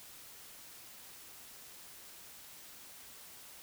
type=silence; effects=white hiss -53 dBFS RMS until 3.62 s